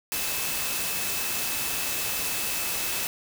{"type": "tone in noise", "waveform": "sine", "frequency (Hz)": 2605, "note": "E7", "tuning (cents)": -21, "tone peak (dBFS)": -37, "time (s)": [0.12, 3.07], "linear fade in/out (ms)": 0, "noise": "white", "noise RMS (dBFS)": -29, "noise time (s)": [0.12, 3.07], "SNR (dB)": -11, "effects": []}